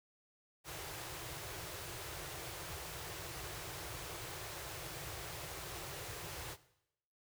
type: band-stop noise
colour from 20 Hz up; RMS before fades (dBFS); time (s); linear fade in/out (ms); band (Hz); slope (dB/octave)
pink; -45; 0.64-6.57; 50; 170 to 310; 96
effects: noise-tail reverb RT60 0.8 s tail -17 dB re dry + high-pass 60 Hz 12 dB/octave